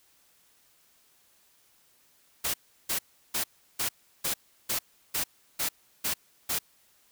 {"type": "noise bursts", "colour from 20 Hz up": "white", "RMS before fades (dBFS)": -29, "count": 10, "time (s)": [2.44, 6.59], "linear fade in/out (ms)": 10, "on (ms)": 100, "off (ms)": 350, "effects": ["white hiss -64 dBFS RMS until 7.11 s"]}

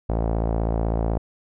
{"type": "tone with low-pass filter", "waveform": "sawtooth", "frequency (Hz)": 56, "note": "A1", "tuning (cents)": 31, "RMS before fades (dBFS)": -23, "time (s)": [0.09, 1.18], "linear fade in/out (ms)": 5, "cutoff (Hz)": 700, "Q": 2, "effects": []}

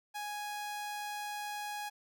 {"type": "tone", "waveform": "sawtooth", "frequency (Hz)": 830.6, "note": "G#5", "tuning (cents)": 0, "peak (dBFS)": -34, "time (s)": [0.14, 1.9], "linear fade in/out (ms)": 20, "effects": []}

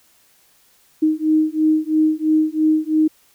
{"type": "beating tone pair", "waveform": "sine", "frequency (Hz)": [310.2, 313.2], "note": ["D#4", "D#4"], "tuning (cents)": [-5, 11], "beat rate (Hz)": 3, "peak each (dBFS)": -17, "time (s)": [1.02, 3.08], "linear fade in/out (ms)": 10, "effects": ["white hiss -56 dBFS RMS until 3.34 s"]}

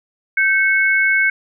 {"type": "tone pair together", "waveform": "sine", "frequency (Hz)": [1555.6, 2200], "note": ["G6", "C#7"], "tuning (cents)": [-14, -14], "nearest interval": "tritone", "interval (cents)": 600, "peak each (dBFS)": -15, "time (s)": [0.37, 1.3], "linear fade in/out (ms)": 5, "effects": []}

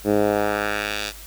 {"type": "tone with band-pass filter sweep", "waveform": "10% pulse", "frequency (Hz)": 103.8, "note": "G#2", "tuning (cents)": 0, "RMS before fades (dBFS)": -22, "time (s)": [0.04, 1.13], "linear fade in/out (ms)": 50, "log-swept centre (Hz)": [340, 4600], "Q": 1.1, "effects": ["added 50 Hz sine -41 dBFS peak until 1.26 s", "white hiss -42 dBFS RMS until 1.26 s"]}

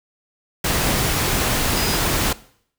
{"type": "tone in noise", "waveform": "sine", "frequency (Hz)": 4961, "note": "D#8", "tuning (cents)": -6, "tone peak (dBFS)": -28, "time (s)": [1.76, 1.97], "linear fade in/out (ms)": 5, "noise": "pink", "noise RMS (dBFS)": -20, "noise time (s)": [0.64, 2.33], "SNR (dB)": -11, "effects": ["noise-tail reverb RT60 0.6 s tail -19 dB re dry"]}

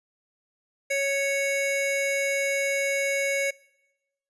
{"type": "tone pair together", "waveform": "square", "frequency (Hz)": [554.2, 2217], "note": ["C#5", "C#7"], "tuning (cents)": [-1, 0], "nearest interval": "2 octaves", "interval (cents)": 2401, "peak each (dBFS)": -27, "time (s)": [0.9, 3.51], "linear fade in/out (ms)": 10, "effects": ["noise-tail reverb RT60 1.0 s tail -24 dB re dry", "resampled to 24000 Hz"]}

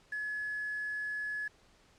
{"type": "tone with quantisation", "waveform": "sine", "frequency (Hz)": 1700, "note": "G#6", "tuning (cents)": 40, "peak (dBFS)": -34, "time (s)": [0.12, 1.48], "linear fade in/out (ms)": 5, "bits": 9, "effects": ["pink hiss -64 dBFS RMS until 1.98 s", "low-pass 7000 Hz 12 dB/octave"]}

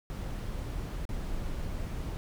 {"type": "noise with dropouts", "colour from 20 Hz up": "brown", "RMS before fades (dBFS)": -35, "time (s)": [0.1, 2.17], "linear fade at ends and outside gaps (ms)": 0, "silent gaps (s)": [1.053, 1.091], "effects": []}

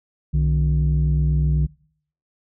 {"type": "tone pair together", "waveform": "sine", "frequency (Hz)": [63.82, 151.8], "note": ["C2", "D#3"], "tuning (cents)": [-43, -42], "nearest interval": "octave + minor third", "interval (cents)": 1501, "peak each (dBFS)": -17, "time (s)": [0.33, 1.67], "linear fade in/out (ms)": 20, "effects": ["noise-tail reverb RT60 0.6 s tail -24 dB re dry", "tanh soft clip ceiling -12 dBFS"]}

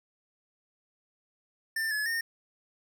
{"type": "tone with pitch steps", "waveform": "square", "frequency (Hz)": [1789, 1707, 1831], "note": ["A6", "G#6", "A#6"], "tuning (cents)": [28, 47, -32], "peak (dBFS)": -29, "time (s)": [1.76, 2.21], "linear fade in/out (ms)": 5, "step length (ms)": 150, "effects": []}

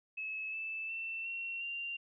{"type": "tone with pitch steps", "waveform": "sine", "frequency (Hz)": [2589, 2634, 2680, 2727, 2775], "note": ["E7", "E7", "E7", "F7", "F7"], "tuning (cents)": [-32, -2, 28, -42, -12], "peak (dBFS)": -37, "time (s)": [0.17, 1.97], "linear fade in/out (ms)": 10, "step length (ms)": 360, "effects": []}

